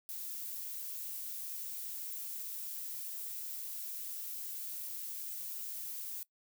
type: noise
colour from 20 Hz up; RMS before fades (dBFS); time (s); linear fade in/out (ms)
violet; -42; 0.09-6.23; 0
effects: noise-tail reverb RT60 0.1 s tail -21 dB re dry